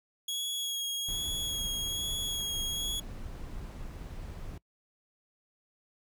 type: tone with vibrato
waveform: sawtooth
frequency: 3322 Hz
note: G#7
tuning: in tune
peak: -29 dBFS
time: 0.28-3 s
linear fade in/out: 5 ms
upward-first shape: sine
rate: 1.2 Hz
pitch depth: 19 cents each way
type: noise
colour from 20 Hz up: brown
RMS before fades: -41 dBFS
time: 1.08-4.58 s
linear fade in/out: 5 ms
effects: noise-tail reverb RT60 0.1 s tail -22 dB re dry